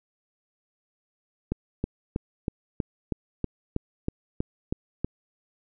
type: click train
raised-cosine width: 3 ms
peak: -13 dBFS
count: 12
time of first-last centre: 1.52-5.046 s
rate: 3.12 Hz
effects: none